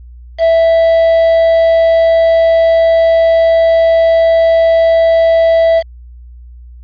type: tone with quantisation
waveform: triangle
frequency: 659.3 Hz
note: E5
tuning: in tune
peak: -4 dBFS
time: 0.38-5.83 s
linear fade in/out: 50 ms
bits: 4
effects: added 60 Hz sine -31 dBFS peak until 6.83 s + resampled to 11025 Hz